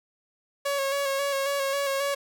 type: tone with vibrato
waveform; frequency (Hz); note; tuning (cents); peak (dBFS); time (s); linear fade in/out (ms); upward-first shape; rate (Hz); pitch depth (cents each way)
sawtooth; 554.4; C#5; 0; -21; 0.65-2.15; 10; square; 3.7; 26
effects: none